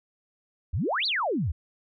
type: exponential two-way sweep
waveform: sine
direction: up then down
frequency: 65.2 to 4718 to 65.2 Hz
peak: -24 dBFS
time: 0.73-1.52 s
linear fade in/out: 10 ms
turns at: 1.06 s
effects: none